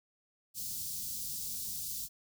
white band-stop noise, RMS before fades -39 dBFS, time 0.54-2.09 s, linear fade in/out 50 ms, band 210 to 4400 Hz, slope 24 dB/octave, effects none

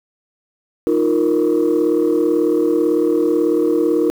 sine chord, Eb suspended second, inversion none, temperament equal, 311.1 / 349.2 / 466.2 Hz, Eb4 / F4 / Bb4, 0 / 0 / 0 cents, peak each -16 dBFS, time 0.87-4.1 s, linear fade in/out 0 ms, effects tanh soft clip ceiling -8 dBFS + 7-bit

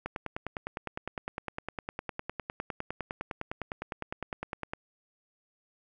click train, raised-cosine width 0.5 ms, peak -19 dBFS, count 47, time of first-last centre 0.06-4.735 s, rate 9.84 Hz, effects none

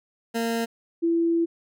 20% pulse / sine tone pair in turn, 230 / 334.9 Hz, A#3 / E4, -23 / +27 cents, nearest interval perfect fifth, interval 650 cents, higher second, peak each -19 dBFS, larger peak neither, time 0.34-0.66 / 1.02-1.46 s, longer second, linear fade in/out 20 ms, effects none

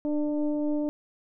sine tone with frequency modulation, 297.1 Hz, D4, 20 cents sharp, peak -24 dBFS, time 0.05-0.89 s, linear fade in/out 0 ms, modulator 299 Hz, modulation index 0.79, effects none

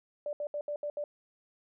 sine tone bursts at uneven times, 587.3 Hz, D5, in tune, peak -32 dBFS, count 6, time 0.26-0.33 / 0.4-0.47 / 0.54-0.61 / 0.68-0.76 / 0.83-0.9 / 0.97-1.04 s, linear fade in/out 2 ms, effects none

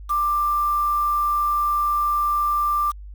sine tone with quantisation, 1183 Hz, D6, 12 cents sharp, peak -18 dBFS, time 0.09-2.92 s, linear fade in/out 20 ms, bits 6, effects added 50 Hz sine -35 dBFS peak until 3.14 s

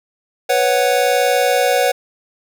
square chord, B suspended second, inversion none, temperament equal, 493.9 / 554.4 / 740 Hz, B4 / C#5 / F#5, 0 / 0 / 0 cents, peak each -18 dBFS, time 0.49-1.92 s, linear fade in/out 10 ms, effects none

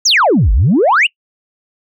sine exponential two-way sweep, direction down then up, 7040 to 44.86 to 3052 Hz, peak -6 dBFS, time 0.05-1.07 s, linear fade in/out 10 ms, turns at 0.52 s, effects noise-tail reverb RT60 0.1 s tail -26 dB re dry + tanh soft clip ceiling -4 dBFS

